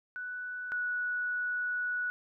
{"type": "tone pair in turn", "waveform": "sine", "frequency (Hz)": [1485, 1471.3], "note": ["F#6", "F#6"], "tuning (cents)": [6, -10], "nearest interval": "unison", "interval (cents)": 16, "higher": "first", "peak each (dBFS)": [-36, -30], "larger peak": "second", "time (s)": [[0.16, 0.72], [0.72, 2.1]], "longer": "second", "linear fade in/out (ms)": 0, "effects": []}